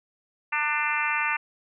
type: harmonic tone with a mistuned harmonic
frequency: 297.6 Hz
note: D4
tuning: 23 cents sharp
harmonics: 3 / 4 / 5 / 6 / 7 / 8 / 9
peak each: -31 / -31 / -31 / -31 / -31 / -31 / -31 dBFS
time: 0.52-1.37 s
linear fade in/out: 10 ms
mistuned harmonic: 3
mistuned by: +22 cents
effects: none